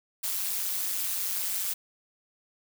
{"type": "noise with amplitude modulation", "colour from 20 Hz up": "blue", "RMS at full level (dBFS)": -27, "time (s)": [0.23, 1.74], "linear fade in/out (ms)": 10, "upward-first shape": "sine", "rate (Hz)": 191, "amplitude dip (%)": 80, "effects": []}